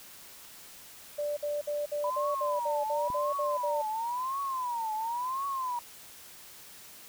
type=tone bursts; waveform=sine; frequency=587.3 Hz; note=D5; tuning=in tune; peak=-29 dBFS; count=11; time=1.18-3.82 s; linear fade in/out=10 ms; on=190 ms; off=55 ms
type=tone with vibrato; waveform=sine; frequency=980 Hz; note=B5; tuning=14 cents flat; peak=-30 dBFS; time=2.04-5.79 s; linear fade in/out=2 ms; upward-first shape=triangle; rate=0.95 Hz; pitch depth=240 cents each way
type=click; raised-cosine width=3 ms; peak=-29 dBFS; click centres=3.102 s
effects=white hiss -50 dBFS RMS until 7.08 s